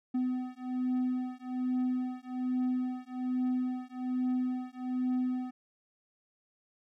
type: beating tone pair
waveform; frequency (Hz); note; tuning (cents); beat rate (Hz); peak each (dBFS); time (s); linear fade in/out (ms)
triangle; 252.4 / 253.6; B3 / B3; +38 / +46; 1.2; -31; 0.14-5.51; 10
effects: none